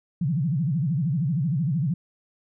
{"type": "tone with vibrato", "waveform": "sine", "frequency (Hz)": 152, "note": "D#3", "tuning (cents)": -40, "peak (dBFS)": -21, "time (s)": [0.21, 1.94], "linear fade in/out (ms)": 5, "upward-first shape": "sine", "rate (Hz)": 13, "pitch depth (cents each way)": 290, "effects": []}